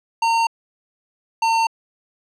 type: tone pair in turn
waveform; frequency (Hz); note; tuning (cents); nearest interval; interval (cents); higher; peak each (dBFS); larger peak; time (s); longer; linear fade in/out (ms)
square; 915 / 906.6; A#5 / A#5; -32 / -48; unison; 16; first; -16; neither; 0.22-0.47 / 1.42-1.67; neither; 5
effects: low-pass 6000 Hz 12 dB/octave